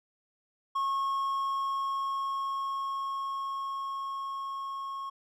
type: tone with level ramp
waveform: triangle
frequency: 1091 Hz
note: C#6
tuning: 28 cents flat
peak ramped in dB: -25 to -33 dBFS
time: 0.75-5.1 s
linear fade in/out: 10 ms
effects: none